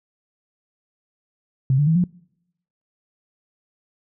sine tone with pitch steps, 132.5 / 146.17 / 161.25 / 177.89 Hz, C3 / D3 / E3 / F3, +22 / -8 / -38 / +32 cents, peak -14 dBFS, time 1.7-2.04 s, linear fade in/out 2 ms, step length 85 ms, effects noise-tail reverb RT60 0.8 s tail -26 dB re dry

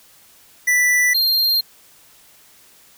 square tone pair in turn, 1975.5 / 4194 Hz, B6 / C8, 0 / +3 cents, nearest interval octave + minor second, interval 1303 cents, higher second, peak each -14 / -15 dBFS, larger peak first, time 0.67-1.14 / 1.14-1.61 s, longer neither, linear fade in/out 10 ms, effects white hiss -50 dBFS RMS until 2.97 s

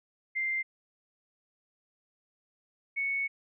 sine tone pair in turn, 2093 / 2215 Hz, C7 / C#7, 0 / -2 cents, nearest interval minor second, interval 98 cents, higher second, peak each -28 dBFS, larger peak neither, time 0.35-0.63 / 2.96-3.28 s, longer second, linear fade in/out 20 ms, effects none

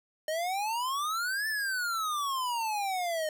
square exponential two-way sweep, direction up then down, 610 to 1777 to 610 Hz, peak -30 dBFS, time 0.28-3.29 s, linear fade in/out 2 ms, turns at 1.48 s, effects none

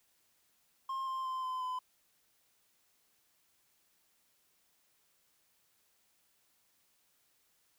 triangle tone with pitch steps, 1064 / 1051.2 / 1038.5 / 1026 / 1013.6 Hz, C6 / C6 / C6 / C6 / B5, +29 / +8 / -13 / -34 / +45 cents, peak -33 dBFS, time 0.89-1.79 s, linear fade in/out 5 ms, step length 180 ms, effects white hiss -73 dBFS RMS until 7.78 s

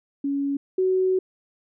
sine tone pair in turn, 280 / 373.8 Hz, C#4 / F#4, +18 / +18 cents, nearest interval perfect fourth, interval 500 cents, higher second, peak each -22 / -18 dBFS, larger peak second, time 0.24-0.57 / 0.78-1.19 s, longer second, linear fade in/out 5 ms, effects none

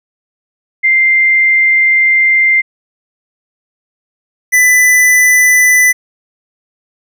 sine / square tone pair in turn, 2093 / 1995.6 Hz, C7 / B6, 0 / +17 cents, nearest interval minor second, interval 83 cents, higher first, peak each -6 dBFS, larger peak neither, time 0.83-2.62 / 4.52-5.93 s, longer first, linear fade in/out 20 ms, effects none

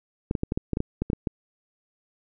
clicks, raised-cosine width 3 ms, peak -12 dBFS, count 12, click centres 0.311 / 0.352 / 0.434 / 0.521 / 0.575 / 0.733 / 0.771 / 0.804 / 1.02 / 1.101 / 1.132 / 1.272 s, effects none

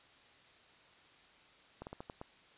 slowing click train, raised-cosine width 1 ms, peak -30 dBFS, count 6, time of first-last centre 1.82-2.214 s, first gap 49 ms, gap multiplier 1.24, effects white hiss -62 dBFS RMS until 2.57 s + resampled to 8000 Hz

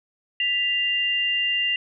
sine tone pair together, 1975.7 / 2794 Hz, B6 / F7, 0 / 0 cents, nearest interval tritone, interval 600 cents, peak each -27 / -21 dBFS, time 0.4-1.76 s, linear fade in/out 2 ms, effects none

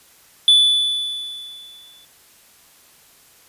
triangle tone with exponential decay, 3472 Hz, A7, 24 cents flat, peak -6 dBFS, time 0.48-2.05 s, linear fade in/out 1 ms, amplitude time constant 340 ms, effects white hiss -51 dBFS RMS until 3.48 s + resampled to 32000 Hz

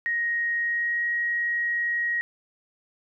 sine tone with pitch glide, 1876 to 1891.2 Hz, A#6 to A#6, +11 to +24 cents, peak -23 dBFS, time 0.06-2.21 s, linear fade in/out 0 ms, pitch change +13 cents, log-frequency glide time 0.57-1.02 s, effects none

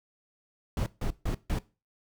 brown noise bursts, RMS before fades -29 dBFS, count 4, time 0.77-1.588 s, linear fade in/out 2 ms, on 92 ms, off 150 ms, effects noise-tail reverb RT60 0.3 s tail -19 dB re dry

